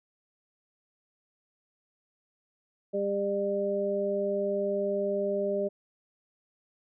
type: harmonic tone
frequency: 200 Hz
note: G3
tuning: 35 cents sharp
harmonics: 1 / 2 / 3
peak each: -35 / -30 / -29 dBFS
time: 2.93-5.69 s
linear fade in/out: 20 ms
effects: none